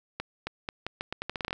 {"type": "accelerating click train", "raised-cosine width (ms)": 0.3, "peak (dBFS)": -16, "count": 14, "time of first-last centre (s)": [0.2, 1.529], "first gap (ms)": 270, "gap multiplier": 0.81, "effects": []}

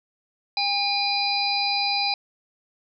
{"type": "harmonic tone", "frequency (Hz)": 810, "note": "G#5", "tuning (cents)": -43, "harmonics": [1, 3, 5, 6], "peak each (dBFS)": [-26, -28, -27, -26], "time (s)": [0.57, 2.14], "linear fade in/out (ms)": 2, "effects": []}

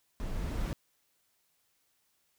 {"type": "noise with level ramp", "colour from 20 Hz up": "brown", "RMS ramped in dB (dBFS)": [-37, -31], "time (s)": [0.2, 0.73], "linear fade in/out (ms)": 0, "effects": ["white hiss -74 dBFS RMS until 2.38 s"]}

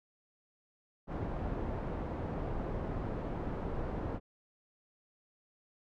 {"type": "low-pass noise", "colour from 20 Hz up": "pink", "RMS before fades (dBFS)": -37, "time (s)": [1.07, 4.2], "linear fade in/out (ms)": 50, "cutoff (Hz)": 830, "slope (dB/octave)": 12, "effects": []}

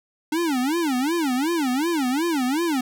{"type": "tone with vibrato", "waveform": "square", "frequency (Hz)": 292.9, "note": "D4", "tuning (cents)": -5, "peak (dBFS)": -21, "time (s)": [0.32, 2.81], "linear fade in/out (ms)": 5, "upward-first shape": "sine", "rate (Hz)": 2.7, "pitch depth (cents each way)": 290, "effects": []}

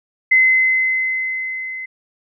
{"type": "tone with level ramp", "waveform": "sine", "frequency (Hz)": 2050, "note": "C7", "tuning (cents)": -36, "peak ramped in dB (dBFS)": [-8, -26], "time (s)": [0.31, 1.86], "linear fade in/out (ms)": 10, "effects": []}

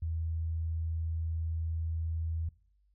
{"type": "tone", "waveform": "sine", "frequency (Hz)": 81.4, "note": "E2", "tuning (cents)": -21, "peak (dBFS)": -31, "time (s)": [0.02, 2.49], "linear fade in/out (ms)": 5, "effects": ["noise-tail reverb RT60 0.5 s tail -21 dB re dry", "added 50 Hz sine -66 dBFS peak until 2.94 s"]}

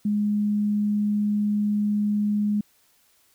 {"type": "tone", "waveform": "sine", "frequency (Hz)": 207.9, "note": "G#3", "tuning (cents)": 2, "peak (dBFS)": -20, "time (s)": [0.05, 2.61], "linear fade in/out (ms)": 5, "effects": ["white hiss -62 dBFS RMS until 3.34 s"]}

